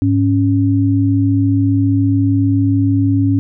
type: tone pair together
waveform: sine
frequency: 103.83 / 277 Hz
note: G#2 / C#4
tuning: 0 / -1 cents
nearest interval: octave + perfect fourth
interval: 1699 cents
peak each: -13 dBFS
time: 0.02-3.39 s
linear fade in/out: 0 ms
effects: none